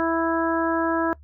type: harmonic tone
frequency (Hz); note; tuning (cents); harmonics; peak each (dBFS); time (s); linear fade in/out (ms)
329.6; E4; 0; 1 / 2 / 3 / 4 / 5; -23 / -26 / -28 / -29 / -30; 0-1.13; 0
effects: noise-tail reverb RT60 0.1 s tail -21 dB re dry + added 73 Hz sine -45 dBFS peak until 1.23 s